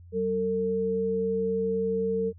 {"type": "tone pair together", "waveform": "sine", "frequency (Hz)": [190, 451.9], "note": ["F#3", "A4"], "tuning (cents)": [46, 46], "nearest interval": "octave + minor third", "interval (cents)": 1500, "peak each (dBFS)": [-31, -25], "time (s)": [0.12, 2.33], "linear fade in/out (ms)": 50, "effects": ["added 87 Hz sine -46 dBFS peak until 2.38 s"]}